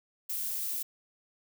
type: noise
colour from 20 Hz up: violet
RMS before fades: -34 dBFS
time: 0.29-0.83 s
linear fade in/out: 10 ms
effects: none